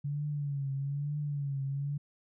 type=tone with vibrato; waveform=sine; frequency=142.2 Hz; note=C#3; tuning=45 cents sharp; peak=-31 dBFS; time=0.04-1.98 s; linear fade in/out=10 ms; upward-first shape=triangle; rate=1.1 Hz; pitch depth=81 cents each way; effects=none